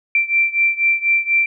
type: beating tone pair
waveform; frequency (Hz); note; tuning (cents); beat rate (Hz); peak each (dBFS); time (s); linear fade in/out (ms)
sine; 2349 / 2353.1; D7 / D7; 0 / +3; 4.1; -16 / -18; 0.15-1.46; 2
effects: none